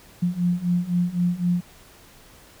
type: beating tone pair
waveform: sine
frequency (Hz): 174.2 / 178.1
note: F3 / F3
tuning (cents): -4 / +34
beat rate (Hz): 3.9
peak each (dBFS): -24 / -22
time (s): 0.22-1.61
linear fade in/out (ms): 10
effects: pink hiss -50 dBFS RMS until 2.6 s